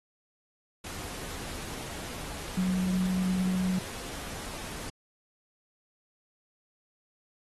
sine tone in noise, 185 Hz, F#3, in tune, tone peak -25 dBFS, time 2.57-3.79 s, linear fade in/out 5 ms, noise pink, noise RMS -40 dBFS, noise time 0.84-4.9 s, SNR +12 dB, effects AAC 32 kbps

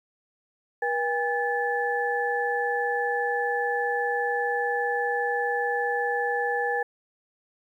sine tone cluster, 481.5 / 809 / 1734 Hz, B4 / G#5 / A6, -44 / -46 / -26 cents, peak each -28 dBFS, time 0.82-6.83 s, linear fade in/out 5 ms, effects 10-bit

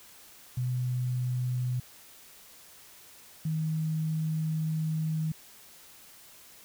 sine tone pair in turn, 125.3 / 157.87 Hz, B2 / D#3, +25 / +25 cents, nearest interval major third, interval 400 cents, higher second, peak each -27 dBFS, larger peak neither, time 0.57-1.8 / 3.45-5.32 s, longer second, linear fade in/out 5 ms, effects white hiss -53 dBFS RMS until 6.64 s

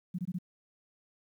sine tone bursts, 179.8 Hz, F#3, 49 cents flat, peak -31 dBFS, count 4, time 0.14-0.387 s, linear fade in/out 10 ms, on 46 ms, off 21 ms, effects 11-bit

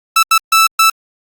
sawtooth tone bursts at uneven times, 1318.5 Hz, E6, in tune, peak -3 dBFS, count 4, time 0.16-0.23 / 0.31-0.38 / 0.52-0.67 / 0.79-0.9 s, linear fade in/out 5 ms, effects Opus 48 kbps

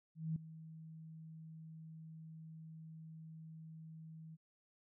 sine tone with ADSR envelope, 160 Hz, D#3, 49 cents sharp, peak -34 dBFS, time 0.15-4.37 s, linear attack 210 ms, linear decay 3 ms, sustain -16 dB, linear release 31 ms, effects none

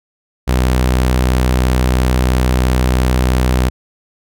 sawtooth tone, 63 Hz, B1, 35 cents sharp, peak -7 dBFS, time 0.47-3.7 s, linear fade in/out 20 ms, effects none

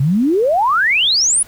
sine exponential sweep, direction up, 127.2 to 10500 Hz, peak -11 dBFS, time 0-1.43 s, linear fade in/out 5 ms, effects pink hiss -43 dBFS RMS until 1.47 s

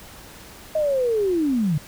sine linear sweep, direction down, 634 to 139 Hz, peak -18 dBFS, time 0.75-1.78 s, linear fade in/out 5 ms, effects pink hiss -43 dBFS RMS until 1.87 s

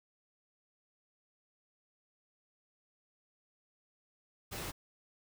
pink noise, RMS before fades -41 dBFS, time 4.51-4.72 s, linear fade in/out 20 ms, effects none

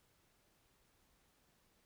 silence, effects pink hiss -74 dBFS RMS until 1.85 s

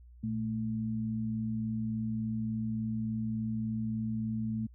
sine tone pair together, 116.54 / 220 Hz, A#2 / A3, 0 / 0 cents, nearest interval major seventh, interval 1100 cents, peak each -36 / -32 dBFS, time 0.23-4.67 s, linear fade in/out 10 ms, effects added 60 Hz sine -51 dBFS peak until 4.74 s

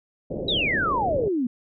white low-pass noise, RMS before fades -30 dBFS, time 0.3-1.29 s, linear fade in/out 10 ms, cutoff 590 Hz, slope 48 dB/octave
sine exponential sweep, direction down, 3951 to 231.2 Hz, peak -21 dBFS, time 0.48-1.47 s, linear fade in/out 5 ms
effects none

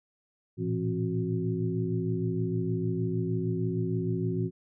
sine tone cluster, 112.7 / 119.2 / 169.5 / 265.4 / 365.2 Hz, A2 / A#2 / E3 / C4 / F#4, +42 / +39 / +49 / +25 / -23 cents, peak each -32 / -36 / -31 / -36 / -33 dBFS, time 0.57-4.51 s, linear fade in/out 50 ms, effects none

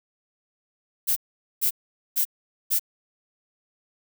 violet noise bursts, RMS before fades -22 dBFS, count 4, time 1.07-2.796 s, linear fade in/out 20 ms, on 94 ms, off 450 ms, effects none

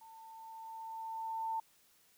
sine tone with level ramp, 896 Hz, A5, 31 cents sharp, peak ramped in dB -53 to -33 dBFS, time 0.01-1.6 s, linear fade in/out 5 ms, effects white hiss -68 dBFS RMS until 2.17 s

